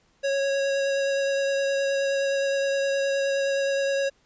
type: tone with vibrato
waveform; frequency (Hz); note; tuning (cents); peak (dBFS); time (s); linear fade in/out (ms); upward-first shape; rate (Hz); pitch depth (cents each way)
square; 551; C#5; -11; -23; 0.23-4.1; 20; triangle; 9.6; 12
effects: pink hiss -64 dBFS RMS until 4.25 s + resampled to 16000 Hz